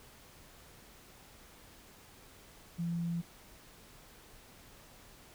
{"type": "tone", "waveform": "sine", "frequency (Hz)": 170, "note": "F3", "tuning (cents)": -46, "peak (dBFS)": -32, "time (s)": [2.78, 3.22], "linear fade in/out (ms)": 20, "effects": ["pink hiss -57 dBFS RMS until 5.34 s"]}